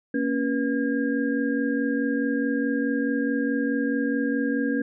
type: tone cluster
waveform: sine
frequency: 233.3 / 278 / 483.7 / 1622 Hz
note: A#3 / C#4 / B4 / G#6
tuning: +2 / +5 / -36 / -41 cents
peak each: -28 / -24 / -30 / -32 dBFS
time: 0.14-4.82 s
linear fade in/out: 5 ms
effects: none